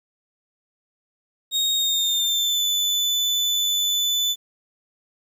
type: tone with pitch glide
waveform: 35% pulse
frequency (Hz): 3729 to 3499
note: A#7 to A7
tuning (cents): 0 to -10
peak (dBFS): -18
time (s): 1.51-4.36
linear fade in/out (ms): 50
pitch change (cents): -110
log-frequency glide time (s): 1.75-2.63
effects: 9-bit